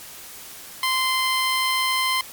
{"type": "tone", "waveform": "15% pulse", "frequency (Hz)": 1039, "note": "C6", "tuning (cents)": -12, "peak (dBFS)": -13, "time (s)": [0.83, 2.21], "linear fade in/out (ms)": 2, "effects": ["white hiss -40 dBFS RMS until 2.32 s", "MP3 96 kbps"]}